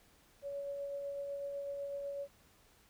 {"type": "tone with tremolo", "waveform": "sine", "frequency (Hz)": 563, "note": "C#5", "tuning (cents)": 27, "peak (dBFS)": -37, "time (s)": [0.42, 2.28], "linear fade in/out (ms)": 50, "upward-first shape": "sine", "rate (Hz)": 8, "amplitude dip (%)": 25, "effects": ["pink hiss -66 dBFS RMS until 2.89 s"]}